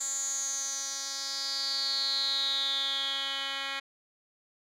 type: tone with band-pass filter sweep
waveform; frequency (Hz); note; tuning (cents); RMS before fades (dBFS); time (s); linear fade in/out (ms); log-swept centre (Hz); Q
10% pulse; 273.6; C#4; -23; -32; 0-3.8; 10; 7300 to 2700; 8.6
effects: none